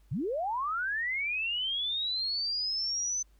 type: linear sweep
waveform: sine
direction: up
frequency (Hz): 101.2 to 6140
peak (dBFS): -29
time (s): 0.11-3.23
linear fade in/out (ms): 10
effects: added 50 Hz sine -58 dBFS peak until 3.39 s + pink hiss -71 dBFS RMS until 3.39 s